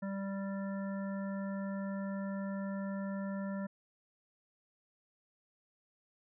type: harmonic tone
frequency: 196 Hz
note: G3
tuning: in tune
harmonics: 1 / 3 / 5 / 7 / 9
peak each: -36 / -44 / -51 / -52 / -52 dBFS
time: 0.02-3.67 s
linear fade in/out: 10 ms
effects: none